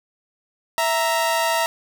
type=tone pair together; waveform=sawtooth; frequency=659.7 / 933 Hz; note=E5 / A#5; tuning=+1 / +1 cents; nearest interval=tritone; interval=600 cents; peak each=-18 / -17 dBFS; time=0.78-1.66 s; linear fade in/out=0 ms; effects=none